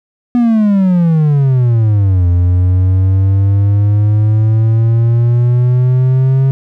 triangle exponential two-way sweep, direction down then up, 246 to 87.31 to 135 Hz, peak -5 dBFS, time 0.35-6.51 s, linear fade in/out 0 ms, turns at 2.27 s, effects none

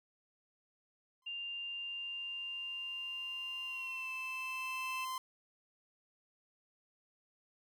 45% pulse tone with exponential growth, 1036 Hz, C6, 17 cents flat, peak -37 dBFS, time 1.22-5.18 s, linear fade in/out 2 ms, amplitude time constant 860 ms
sine tone with pitch glide, 2794 to 2639 Hz, F7 to E7, 0 to +1 cents, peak -39 dBFS, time 1.26-5.05 s, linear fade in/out 10 ms, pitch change -99 cents, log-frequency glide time 3.66-4.1 s
effects none

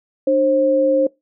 sine tone pair together, 299.2 / 533.1 Hz, D4 / C5, +32 / +32 cents, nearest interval minor seventh, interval 1000 cents, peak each -19 / -13 dBFS, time 0.27-1.07 s, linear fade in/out 5 ms, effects noise-tail reverb RT60 0.2 s tail -23 dB re dry

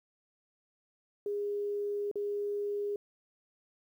sine tone with dropouts, 409.6 Hz, G#4, 24 cents flat, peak -31 dBFS, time 1.26-2.96 s, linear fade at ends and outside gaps 2 ms, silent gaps 2.114-2.156 s, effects 11-bit

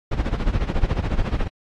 brown noise with tremolo, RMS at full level -18 dBFS, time 0.11-1.48 s, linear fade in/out 10 ms, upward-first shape sine, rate 14 Hz, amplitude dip 80%, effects low-pass 4000 Hz 12 dB/octave + AAC 48 kbps

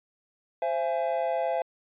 triangle chord, C augmented, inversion none, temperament equal with one note detuned, 523.3 / 672.7 / 830.6 Hz, C5 / E5 / G#5, 0 / +35 / 0 cents, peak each -28 / -26 / -30 dBFS, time 0.62-1.62 s, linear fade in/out 2 ms, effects resampled to 8000 Hz

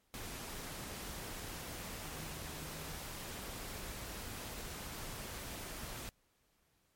sine tone in noise, 155.56 Hz, D#3, in tune, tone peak -52 dBFS, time 2.04-2.98 s, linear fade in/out 0 ms, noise pink, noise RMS -45 dBFS, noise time 0.14-6.09 s, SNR -10 dB, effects pink hiss -75 dBFS RMS until 6.95 s + MP3 64 kbps

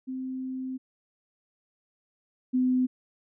sine tone pair in turn, 259.7 / 254.4 Hz, C4 / C4, -13 / -48 cents, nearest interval unison, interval 35 cents, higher first, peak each -31 / -21 dBFS, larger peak second, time 0.07-0.78 / 2.53-2.87 s, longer first, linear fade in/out 20 ms, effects none

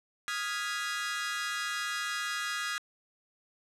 sawtooth chord, F half-diminished seventh, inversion third, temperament equal with one note detuned, 1244.5 / 1401.8 / 1661.2 / 1975.5 Hz, Eb6 / F6 / Ab6 / Cb7, 0 / +6 / 0 / 0 cents, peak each -34 / -35 / -32 / -36 dBFS, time 0.28-2.78 s, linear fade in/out 0 ms, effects low-pass 9000 Hz 12 dB/octave

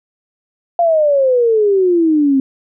sine exponential sweep, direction down, 698.5 to 263.6 Hz, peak -9 dBFS, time 0.79-2.4 s, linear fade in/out 2 ms, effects none

